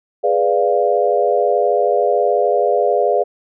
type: chord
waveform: sine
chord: G# diminished seventh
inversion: none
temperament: equal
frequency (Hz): 415.3 / 493.9 / 587.3 / 698.5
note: G#4 / B4 / D5 / F5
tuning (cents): 0 / 0 / 0 / 0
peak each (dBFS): -18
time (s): 0.23-3.24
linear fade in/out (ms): 20
effects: none